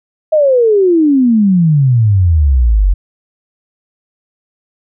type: exponential sweep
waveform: sine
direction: down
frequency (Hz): 640 to 44.04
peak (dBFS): -6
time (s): 0.32-2.94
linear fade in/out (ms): 10
effects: none